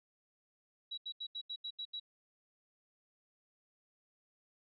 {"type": "tone bursts", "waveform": "sine", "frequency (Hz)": 3892, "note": "B7", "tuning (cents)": -26, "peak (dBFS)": -39, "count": 8, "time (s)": [0.91, 1.999], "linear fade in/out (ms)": 10, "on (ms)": 67, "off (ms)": 79, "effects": []}